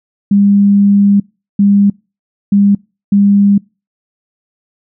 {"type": "tone bursts at uneven times", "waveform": "sine", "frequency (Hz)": 201.1, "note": "G3", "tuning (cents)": 44, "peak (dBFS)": -5, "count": 4, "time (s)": [[0.31, 1.2], [1.59, 1.9], [2.52, 2.75], [3.12, 3.58]], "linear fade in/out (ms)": 5, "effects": ["noise-tail reverb RT60 0.3 s tail -26 dB re dry"]}